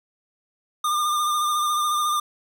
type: tone with vibrato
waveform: square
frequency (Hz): 1205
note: D6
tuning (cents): +44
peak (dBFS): -21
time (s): 0.84-2.2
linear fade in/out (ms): 5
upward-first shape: sine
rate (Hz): 14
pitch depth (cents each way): 29
effects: none